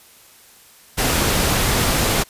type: noise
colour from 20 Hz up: pink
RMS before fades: -18 dBFS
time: 0.97-2.24 s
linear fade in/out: 20 ms
effects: white hiss -48 dBFS RMS until 2.29 s + resampled to 32000 Hz